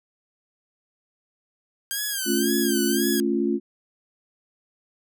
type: tone with vibrato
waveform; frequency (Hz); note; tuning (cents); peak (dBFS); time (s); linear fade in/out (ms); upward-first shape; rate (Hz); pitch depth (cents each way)
5% pulse; 1587; G6; +21; -15; 1.91-3.2; 0; sine; 1.9; 110
type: chord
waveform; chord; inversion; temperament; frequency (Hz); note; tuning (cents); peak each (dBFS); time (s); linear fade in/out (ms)
sine; A augmented; none; equal; 220 / 277.2 / 349.2; A3 / C#4 / E#4; 0 / 0 / 0; -25 / -25 / -24; 2.25-3.6; 50
effects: none